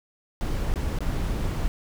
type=noise with dropouts; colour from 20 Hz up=brown; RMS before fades=-26 dBFS; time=0.41-1.68 s; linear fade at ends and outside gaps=0 ms; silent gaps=0.739-0.758 / 0.987-1.006 s; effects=none